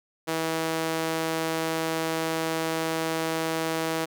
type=tone with high-pass filter; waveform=sawtooth; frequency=161.8 Hz; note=E3; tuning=32 cents flat; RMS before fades=-28 dBFS; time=0.27-4.06 s; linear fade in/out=20 ms; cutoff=380 Hz; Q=0.94; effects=none